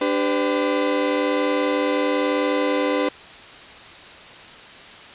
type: chord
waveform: 35% pulse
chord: G major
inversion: second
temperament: equal with one note detuned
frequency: 293.7 / 392 / 506.3 Hz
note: D4 / G4 / B4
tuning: 0 / 0 / +43 cents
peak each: -21 / -25 / -20 dBFS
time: 0.01-3.09 s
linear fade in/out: 5 ms
effects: white hiss -41 dBFS RMS until 5.14 s + resampled to 8000 Hz